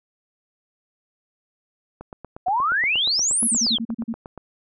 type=click train; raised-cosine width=1 ms; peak=-22 dBFS; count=21; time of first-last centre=2.01-4.377 s; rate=8.45 Hz
type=exponential two-way sweep; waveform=sine; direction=up then down; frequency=698.5 to 11240 to 3057 Hz; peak=-18 dBFS; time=2.46-3.78 s; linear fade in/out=10 ms; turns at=3.45 s
type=tone bursts; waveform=sine; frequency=228.8 Hz; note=A#3; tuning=32 cents flat; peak=-23 dBFS; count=8; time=3.42-4.134 s; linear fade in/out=10 ms; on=56 ms; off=38 ms
effects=none